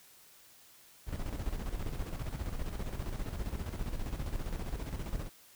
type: noise with tremolo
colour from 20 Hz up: brown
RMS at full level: -35 dBFS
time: 1.06-5.3 s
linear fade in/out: 50 ms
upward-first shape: square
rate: 15 Hz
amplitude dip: 55%
effects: white hiss -59 dBFS RMS until 5.55 s